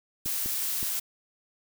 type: noise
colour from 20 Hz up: blue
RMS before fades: -30 dBFS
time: 0.25-1 s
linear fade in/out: 10 ms
type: clicks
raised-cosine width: 3 ms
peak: -26 dBFS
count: 3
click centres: 0.26 / 0.46 / 0.829 s
effects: none

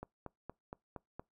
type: click train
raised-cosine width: 1 ms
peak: -29 dBFS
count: 6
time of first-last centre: 0.03-1.196 s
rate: 4.29 Hz
effects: noise-tail reverb RT60 0.2 s tail -25 dB re dry

